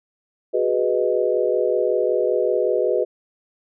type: chord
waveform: sine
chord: G# minor seventh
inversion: third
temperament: equal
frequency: 370 / 415.3 / 493.9 / 622.3 Hz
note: F#4 / G#4 / B4 / D#5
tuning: 0 / 0 / 0 / 0 cents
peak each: -23 / -23 / -21 / -24 dBFS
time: 0.53-3.05 s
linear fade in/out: 20 ms
effects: none